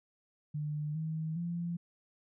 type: tone with pitch steps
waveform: sine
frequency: 149.9 / 158.6 / 171.4 Hz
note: D3 / D#3 / F3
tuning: +36 / +33 / -32 cents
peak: -33 dBFS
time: 0.54-1.77 s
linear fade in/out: 10 ms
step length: 410 ms
effects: none